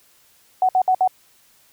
sine tone bursts, 745 Hz, F#5, 12 cents sharp, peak -13 dBFS, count 4, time 0.62-1.076 s, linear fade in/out 2 ms, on 69 ms, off 60 ms, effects white hiss -56 dBFS RMS until 1.72 s

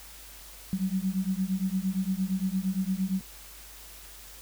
sine beating tone pair, 185 / 193.7 Hz, F#3 / G3, 0 / -20 cents, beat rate 8.7 Hz, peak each -29 dBFS, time 0.73-3.21 s, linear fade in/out 0 ms, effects added 50 Hz sine -51 dBFS peak until 4.41 s + white hiss -48 dBFS RMS until 4.41 s

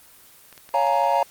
clicks, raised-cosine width 0.2 ms, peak -26 dBFS, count 6, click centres 0.527 / 0.578 / 0.691 / 0.869 / 0.929 / 1.037 s
triangle chord, Bb minor seventh, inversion first, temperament just, 559.4 / 699.2 / 839.1 / 932.3 Hz, Db5 / F5 / Ab5 / Bb5, +16 / +2 / +18 / 0 cents, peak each -22 / -21 / -22 / -19 dBFS, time 0.74-1.23 s, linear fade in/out 2 ms
effects white hiss -50 dBFS RMS until 1.3 s + Opus 24 kbps

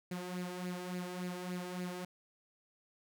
sawtooth tone with flanger, 180 Hz, F#3, 47 cents flat, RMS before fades -41 dBFS, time 0.11-2.05 s, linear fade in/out 5 ms, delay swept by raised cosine 0.43 to 2.53 ms, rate 3.5 Hz, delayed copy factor +0.6, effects none

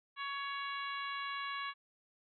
harmonic tone with a mistuned harmonic, 559 Hz, C#5, 14 cents sharp, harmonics 2 / 3 / 4 / 5 / 6 / 7, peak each -40 / -44 / -46 / -48 / -50 / -51 dBFS, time 0.16-1.74 s, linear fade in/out 50 ms, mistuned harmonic 7, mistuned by +21 cents, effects none

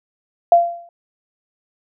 sine tone with exponential decay, 688 Hz, F5, 26 cents flat, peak -4 dBFS, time 0.52-0.89 s, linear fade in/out 2 ms, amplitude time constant 80 ms, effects none

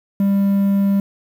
triangle tone, 198.2 Hz, G3, 19 cents sharp, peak -11 dBFS, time 0.2-1 s, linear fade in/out 2 ms, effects 7-bit

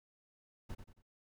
brown noise with echo, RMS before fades -43 dBFS, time 0.69-0.75 s, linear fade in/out 10 ms, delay 91 ms, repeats 3, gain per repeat -8 dB, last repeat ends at 1.023 s, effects none

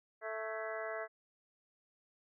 harmonic tone with a mistuned harmonic, 220 Hz, A3, in tune, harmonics 2 / 3 / 4 / 5 / 6 / 7 / 8 / 9, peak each -45 / -41 / -53 / -49 / -48 / -50 / -48 / -48 dBFS, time 0.21-1.08 s, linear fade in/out 50 ms, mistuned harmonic 8, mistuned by -81 cents, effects none

